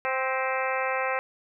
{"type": "harmonic tone with a mistuned harmonic", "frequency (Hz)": 261.6, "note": "C4", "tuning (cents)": 0, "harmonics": [2, 3, 4, 5, 6, 7, 8, 9, 10], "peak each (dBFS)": [-30, -32, -33, -34, -35, -35, -36, -37, -37], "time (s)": [0.05, 1.19], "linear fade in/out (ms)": 0, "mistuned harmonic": 7, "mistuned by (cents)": 48, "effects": []}